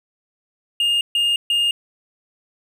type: tone bursts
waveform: triangle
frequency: 2829 Hz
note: F7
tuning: 22 cents sharp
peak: -14 dBFS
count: 3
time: 0.8-1.71 s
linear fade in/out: 2 ms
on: 210 ms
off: 140 ms
effects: none